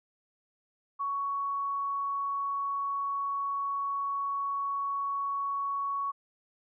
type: tone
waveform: sine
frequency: 1116 Hz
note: C#6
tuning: 11 cents sharp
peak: -29 dBFS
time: 0.99-6.12 s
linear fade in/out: 20 ms
effects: none